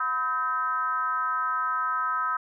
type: tone with frequency modulation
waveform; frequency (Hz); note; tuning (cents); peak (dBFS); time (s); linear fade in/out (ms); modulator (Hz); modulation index
sine; 1278; D#6; +46; -24; 0-2.37; 5; 276; 0.83
effects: none